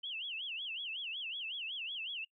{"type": "tone with vibrato", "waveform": "sine", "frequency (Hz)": 2965, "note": "F#7", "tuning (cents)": 3, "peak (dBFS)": -38, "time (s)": [0.03, 2.25], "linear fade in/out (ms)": 10, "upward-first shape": "sine", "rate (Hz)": 5.4, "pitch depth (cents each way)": 230, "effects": ["noise-tail reverb RT60 0.1 s tail -25 dB re dry"]}